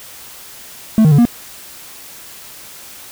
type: tone with pitch steps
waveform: triangle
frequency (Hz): 219.5 / 155 / 144 / 237.7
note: A3 / D#3 / D3 / A#3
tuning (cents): -4 / -6 / -34 / +34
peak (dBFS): -4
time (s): 0.98-1.252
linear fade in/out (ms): 0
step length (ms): 68
effects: white hiss -36 dBFS RMS until 3.11 s